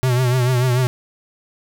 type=tone with vibrato; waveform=square; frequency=125.7 Hz; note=B2; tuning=31 cents sharp; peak=-15 dBFS; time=0.03-0.87 s; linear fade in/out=0 ms; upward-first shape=triangle; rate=6.8 Hz; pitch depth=79 cents each way; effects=none